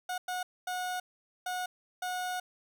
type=tone bursts at uneven times; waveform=30% pulse; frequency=729 Hz; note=F#5; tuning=26 cents flat; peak=-30 dBFS; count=5; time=0.09-0.18 / 0.28-0.43 / 0.67-1 / 1.46-1.66 / 2.02-2.4 s; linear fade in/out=5 ms; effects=none